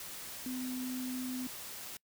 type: tone in noise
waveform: sine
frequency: 254.5 Hz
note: C4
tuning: 48 cents flat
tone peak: -36 dBFS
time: 0.46-1.47 s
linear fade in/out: 2 ms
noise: white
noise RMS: -45 dBFS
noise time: 0-1.97 s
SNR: +6 dB
effects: noise-tail reverb RT60 0.1 s tail -24 dB re dry